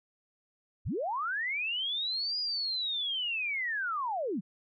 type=linear two-way sweep; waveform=sine; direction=up then down; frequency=37.59 to 4939 to 153.4 Hz; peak=-30 dBFS; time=0.85-4.41 s; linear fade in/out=20 ms; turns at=2.39 s; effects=none

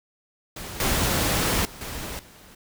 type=noise with level steps; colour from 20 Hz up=pink; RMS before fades=-36 / -23 / -42 / -34 / -49 dBFS; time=0.56-2.55 s; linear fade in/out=5 ms; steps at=0.8 / 1.65 / 1.81 / 2.19 s; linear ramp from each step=2 ms; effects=none

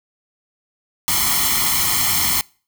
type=noise with comb filter; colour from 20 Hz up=white; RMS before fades=-18 dBFS; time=1.08-2.41 s; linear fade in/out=0 ms; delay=0.94 ms; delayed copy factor=+0.85; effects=noise-tail reverb RT60 0.4 s tail -25 dB re dry

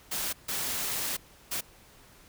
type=noise bursts at uneven times; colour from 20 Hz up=white; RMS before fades=-32 dBFS; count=3; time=0.11-0.33 / 0.48-1.17 / 1.51-1.61 s; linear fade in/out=10 ms; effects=pink hiss -56 dBFS RMS until 2.28 s

